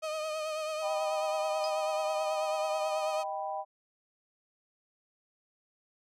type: tone with vibrato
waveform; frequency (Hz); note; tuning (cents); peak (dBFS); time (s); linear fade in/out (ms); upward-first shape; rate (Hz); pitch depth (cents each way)
35% pulse; 622.3; D#5; 0; -31; 0.02-3.24; 20; triangle; 9.2; 45
type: chord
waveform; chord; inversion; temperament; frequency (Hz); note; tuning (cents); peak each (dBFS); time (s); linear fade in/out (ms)
sine; Eb augmented; none; equal; 622.3 / 784 / 987.8; Eb5 / G5 / B5; 0 / 0 / 0; -38 / -35 / -40; 0.81-3.65; 50
type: tone with exponential decay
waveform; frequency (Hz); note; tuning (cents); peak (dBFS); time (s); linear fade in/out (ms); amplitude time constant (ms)
sine; 4978; D#8; 0; -33; 1.64-1.76; 0; 25
effects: low-pass 9000 Hz 12 dB/octave